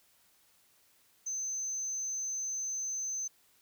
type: tone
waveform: sine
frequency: 6180 Hz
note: G8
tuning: 26 cents flat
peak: -32 dBFS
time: 1.26-3.28 s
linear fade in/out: 10 ms
effects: tanh soft clip ceiling -30 dBFS + white hiss -67 dBFS RMS until 3.61 s